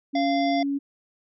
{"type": "tone", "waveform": "sine", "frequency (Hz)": 280, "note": "C#4", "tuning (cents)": 18, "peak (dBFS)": -23, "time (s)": [0.13, 0.79], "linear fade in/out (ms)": 20}
{"type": "harmonic tone", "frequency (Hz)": 691, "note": "F5", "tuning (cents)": -19, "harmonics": [1, 3, 5, 7, 8], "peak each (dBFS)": [-23, -33, -37, -40, -41], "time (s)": [0.15, 0.63], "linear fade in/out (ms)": 5}
{"effects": []}